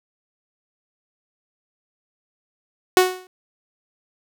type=tone with exponential decay; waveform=sawtooth; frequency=368.6 Hz; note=F#4; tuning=7 cents flat; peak=-4 dBFS; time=2.97-3.27 s; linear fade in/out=1 ms; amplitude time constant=64 ms; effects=none